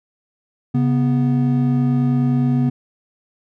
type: tone pair together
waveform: triangle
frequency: 136.92 / 246.3 Hz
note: C#3 / B3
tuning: -21 / -5 cents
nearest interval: minor seventh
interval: 1016 cents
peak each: -15 dBFS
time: 0.74-2.7 s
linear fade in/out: 10 ms
effects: none